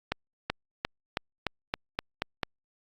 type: accelerating click train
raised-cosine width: 0.3 ms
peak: -11 dBFS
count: 9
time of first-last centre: 0.12-2.432 s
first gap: 380 ms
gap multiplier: 0.92
effects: Opus 48 kbps